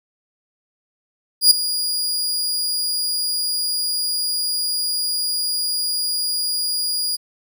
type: tone with ADSR envelope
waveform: sawtooth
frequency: 4864 Hz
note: D#8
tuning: 40 cents flat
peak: -3 dBFS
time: 1.41-7.17 s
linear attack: 99 ms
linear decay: 7 ms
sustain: -14 dB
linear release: 22 ms
effects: none